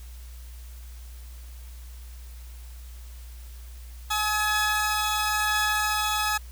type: tone cluster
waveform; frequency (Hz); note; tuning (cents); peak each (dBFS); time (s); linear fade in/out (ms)
sawtooth; 846 / 1276 / 1693; G#5 / D#6 / G#6; +32 / +43 / +33; -24; 4.1-6.38; 10
effects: added 60 Hz sine -39 dBFS peak until 6.51 s + white hiss -53 dBFS RMS until 6.51 s